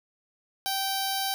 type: tone with notch filter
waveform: 10% pulse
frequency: 778 Hz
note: G5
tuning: 13 cents flat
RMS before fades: -29 dBFS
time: 0.66-1.34 s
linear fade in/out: 0 ms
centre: 2000 Hz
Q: 0.76
effects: none